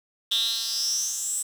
10% pulse tone with high-pass filter sweep, 226.4 Hz, A3, 50 cents sharp, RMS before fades -27 dBFS, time 0.31-1.43 s, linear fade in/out 10 ms, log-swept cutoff 3500 to 8300 Hz, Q 9, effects 8-bit

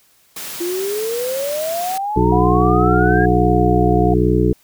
white high-pass noise, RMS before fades -29 dBFS, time 0.36-1.98 s, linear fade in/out 5 ms, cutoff 120 Hz, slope 48 dB/octave
sine exponential sweep, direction up, 339.1 to 1661.2 Hz, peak -19 dBFS, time 0.6-3.26 s, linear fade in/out 10 ms
harmonic tone, 61.2 Hz, B1, 15 cents flat, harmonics 1 / 2 / 3 / 5 / 6 / 7, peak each -19 / -19 / -19 / -19 / -19 / -19 dBFS, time 2.16-4.53 s, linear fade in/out 5 ms
sine tone with pitch glide, 729 to 714.4 Hz, F#5 to F5, -26 to +39 cents, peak -18 dBFS, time 2.32-4.14 s, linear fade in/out 5 ms, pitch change -35 cents, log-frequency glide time 2.94-3.87 s
effects white hiss -55 dBFS RMS until 4.63 s

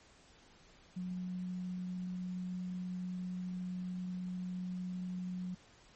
sine tone, 181.8 Hz, F#3, 30 cents flat, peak -37 dBFS, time 0.96-5.55 s, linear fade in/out 10 ms, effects pink hiss -62 dBFS RMS until 5.95 s + MP3 32 kbps

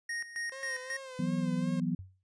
square tone with tremolo, 1864.7 Hz, A#6, in tune, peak -34 dBFS, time 0.09-0.97 s, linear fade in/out 5 ms, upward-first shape square, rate 3.7 Hz, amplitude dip 75%
sawtooth tone with vibrato, 524 Hz, C5, 2 cents sharp, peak -39 dBFS, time 0.52-1.8 s, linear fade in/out 2 ms, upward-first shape sine, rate 2.7 Hz, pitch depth 55 cents each way
sine chord, E suspended second, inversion none, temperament equal, 164.81 / 185 / 246.9 Hz, E3 / F#3 / B3, 0 / 0 / 0 cents, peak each -33 dBFS, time 1.19-1.95 s, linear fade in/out 5 ms
sine tone with exponential decay, 93.5 Hz, F#2, 19 cents sharp, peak -38 dBFS, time 1.99-2.23 s, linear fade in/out 0 ms, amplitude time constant 52 ms
effects resampled to 22050 Hz

